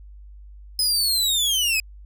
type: linear sweep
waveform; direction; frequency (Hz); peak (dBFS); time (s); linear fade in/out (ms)
sawtooth; down; 5090 to 2489; -16; 0.79-1.8; 2
effects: added 50 Hz sine -40 dBFS peak until 2.05 s